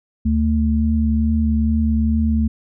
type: tone pair together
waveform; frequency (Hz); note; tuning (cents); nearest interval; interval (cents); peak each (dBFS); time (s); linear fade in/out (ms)
sine; 74.9 / 222.4; D2 / A3; +35 / +19; octave + perfect fifth; 1884; -17; 0.25-2.48; 10
effects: none